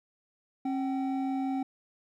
triangle tone pair together, 269.8 / 763.6 Hz, C#4 / G5, -47 / -46 cents, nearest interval octave + tritone, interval 1801 cents, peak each -27 / -34 dBFS, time 0.65-1.63 s, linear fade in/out 5 ms, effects none

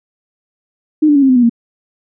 sine tone with pitch steps, 306.8 / 293.1 / 280 / 267.5 / 255.6 / 244.2 / 233.3 Hz, D#4 / D4 / C#4 / C4 / C4 / B3 / A#3, -24 / -3 / +18 / +38 / -40 / -19 / +2 cents, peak -6 dBFS, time 1.02-1.496 s, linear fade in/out 10 ms, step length 68 ms, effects none

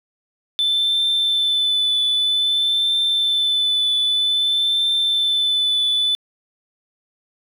sine tone with vibrato, 3520 Hz, A7, in tune, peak -14 dBFS, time 0.59-6.15 s, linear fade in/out 0 ms, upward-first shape triangle, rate 0.52 Hz, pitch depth 23 cents each way, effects tanh soft clip ceiling -13 dBFS + 8-bit

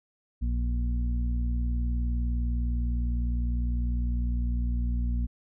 harmonic tone, 59.8 Hz, A#1, 45 cents sharp, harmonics 1 / 2 / 3 / 4, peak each -25 / -38 / -43 / -37 dBFS, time 0.41-5.27 s, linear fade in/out 20 ms, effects none

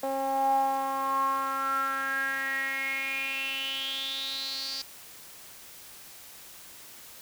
sawtooth tone with band-pass filter sweep, 270.2 Hz, C#4, 44 cents flat, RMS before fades -30 dBFS, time 0.03-4.82 s, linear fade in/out 5 ms, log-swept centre 660 to 4800 Hz, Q 9.1, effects white hiss -48 dBFS RMS until 7.21 s

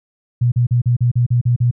sine tone bursts, 121.2 Hz, B2, 32 cents flat, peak -11 dBFS, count 9, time 0.41-1.712 s, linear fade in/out 10 ms, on 110 ms, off 39 ms, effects none

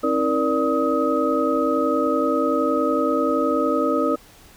sine tone cluster, 268.7 / 319.3 / 471.8 / 585 / 1263 Hz, C4 / D#4 / A#4 / D5 / D#6, +46 / +45 / +21 / -7 / +26 cents, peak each -24 dBFS, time 0.03-4.16 s, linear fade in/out 10 ms, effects pink hiss -49 dBFS RMS until 4.56 s

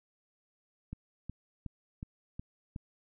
click train, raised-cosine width 5 ms, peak -27 dBFS, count 6, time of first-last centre 0.93-2.762 s, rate 2.73 Hz, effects none

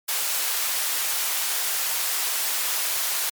white high-pass noise, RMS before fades -25 dBFS, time 0.08-3.3 s, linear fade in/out 10 ms, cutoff 670 Hz, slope 12 dB/octave, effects MP3 96 kbps

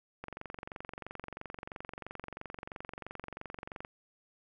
click train, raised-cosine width 0.5 ms, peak -26 dBFS, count 84, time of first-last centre 0.24-3.849 s, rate 23 Hz, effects none

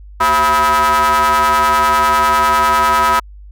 45% pulse ring-modulated tone, 150 Hz, D3, 37 cents sharp, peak -7 dBFS, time 0.2-3.2 s, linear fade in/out 10 ms, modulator 1130 Hz, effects added 50 Hz sine -33 dBFS peak until 3.51 s

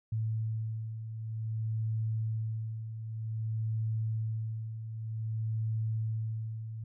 sine beating tone pair, 110.3 / 110.83 Hz, A2 / A2, +5 / +13 cents, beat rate 0.53 Hz, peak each -39 / -32 dBFS, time 0.12-6.84 s, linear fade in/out 5 ms, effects none

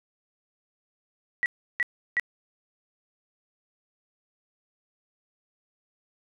sine tone bursts, 1936 Hz, B6, 35 cents flat, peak -21 dBFS, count 3, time 1.43-2.197 s, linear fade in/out 0 ms, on 29 ms, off 340 ms, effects none

